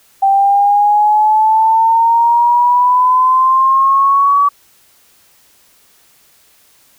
sine exponential sweep, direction up, 780 to 1144 Hz, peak -7 dBFS, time 0.22-4.49 s, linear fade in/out 10 ms, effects white hiss -50 dBFS RMS until 6.98 s

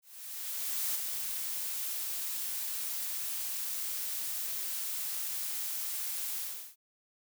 blue noise with ADSR envelope, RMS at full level -32 dBFS, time 0.02-6.76 s, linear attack 930 ms, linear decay 16 ms, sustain -4 dB, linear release 380 ms, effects none

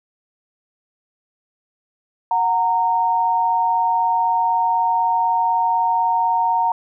sine tone pair together, 735.8 / 924 Hz, F#5 / A#5, -10 / -16 cents, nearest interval major third, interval 394 cents, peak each -21 / -16 dBFS, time 2.31-6.72 s, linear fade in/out 2 ms, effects none

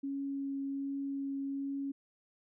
sine tone with vibrato, 276.1 Hz, C#4, 7 cents flat, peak -34 dBFS, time 0.03-1.92 s, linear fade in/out 10 ms, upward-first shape triangle, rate 1.3 Hz, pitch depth 8 cents each way, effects none

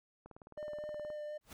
click train, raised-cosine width 1 ms, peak -38 dBFS, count 17, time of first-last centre 0.26-1.102 s, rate 19 Hz
triangle tone with vibrato, 600 Hz, D5, 37 cents sharp, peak -38 dBFS, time 0.57-1.38 s, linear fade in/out 10 ms, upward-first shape sine, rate 4.1 Hz, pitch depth 11 cents each way
pink noise with exponential growth, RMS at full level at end -46 dBFS, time 1.41-1.53 s, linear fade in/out 2 ms, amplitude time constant 25 ms
effects none

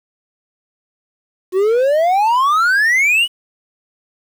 triangle exponential sweep, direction up, 360 to 3001 Hz, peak -9 dBFS, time 1.52-3.28 s, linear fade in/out 50 ms, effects 7-bit

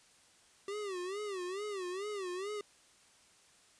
square tone with vibrato, 387.6 Hz, G4, 20 cents flat, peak -38 dBFS, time 0.68-2.61 s, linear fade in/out 2 ms, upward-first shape sine, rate 2.3 Hz, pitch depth 150 cents each way, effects white hiss -64 dBFS RMS until 3.79 s + resampled to 22050 Hz

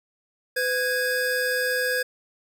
square tone pair together, 503 / 1647.5 Hz, B4 / G#6, +32 / -14 cents, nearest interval octave + major sixth, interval 2054 cents, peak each -27 / -25 dBFS, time 0.56-2.03 s, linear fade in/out 10 ms, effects none

